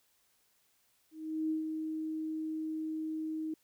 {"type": "tone with ADSR envelope", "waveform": "sine", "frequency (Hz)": 314.8, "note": "D#4", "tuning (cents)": 20, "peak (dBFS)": -29, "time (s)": [1.11, 3.54], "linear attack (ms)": 390, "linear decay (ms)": 130, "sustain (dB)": -5, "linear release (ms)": 4, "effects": ["white hiss -72 dBFS RMS until 3.63 s"]}